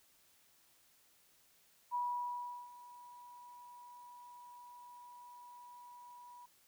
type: tone with ADSR envelope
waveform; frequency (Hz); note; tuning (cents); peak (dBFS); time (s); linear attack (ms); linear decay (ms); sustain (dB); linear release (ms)
sine; 974; B5; -24; -33; 1.91-6.46; 36; 740; -19; 7
effects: white hiss -69 dBFS RMS until 6.67 s